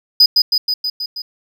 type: tone with echo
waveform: triangle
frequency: 4978 Hz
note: D#8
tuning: in tune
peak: -4 dBFS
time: 0.2-0.26 s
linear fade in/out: 5 ms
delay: 160 ms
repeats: 6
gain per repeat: -3 dB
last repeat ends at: 1.22 s
effects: none